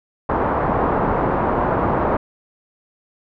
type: low-pass noise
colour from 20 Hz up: white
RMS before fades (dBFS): -19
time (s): 0.29-2.17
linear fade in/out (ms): 5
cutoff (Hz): 1100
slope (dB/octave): 24
effects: none